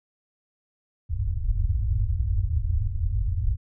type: low-pass noise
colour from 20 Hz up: white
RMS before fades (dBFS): -24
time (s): 1.09-3.57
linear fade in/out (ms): 50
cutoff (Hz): 110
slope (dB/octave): 96
effects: none